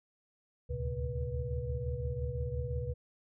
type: tone cluster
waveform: sine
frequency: 71.4 / 77.2 / 113.9 / 130.7 / 487.7 Hz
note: D2 / D#2 / A#2 / C3 / B4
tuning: -48 / -13 / -40 / -1 / -22 cents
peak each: -38 / -40 / -40 / -39 / -40 dBFS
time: 0.69-2.94 s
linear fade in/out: 20 ms
effects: none